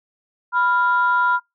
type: tone pair together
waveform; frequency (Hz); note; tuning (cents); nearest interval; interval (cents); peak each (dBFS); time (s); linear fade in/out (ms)
sine; 987.8 / 1395.5; B5 / F6; 0 / -2; tritone; 598; -17; 0.52-1.4; 50
effects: noise-tail reverb RT60 0.2 s tail -26 dB re dry + tanh soft clip ceiling -8 dBFS